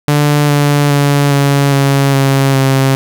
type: tone with pitch steps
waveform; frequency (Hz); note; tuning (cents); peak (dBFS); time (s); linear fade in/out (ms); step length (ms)
sawtooth; 146.83 / 144.72 / 142.65 / 140.6 / 138.59 / 136.6 / 134.64; D3 / D3 / C#3 / C#3 / C#3 / C#3 / C3; 0 / -25 / +50 / +25 / 0 / -25 / +50; -4; 0.08-2.95; 0; 410
effects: 7-bit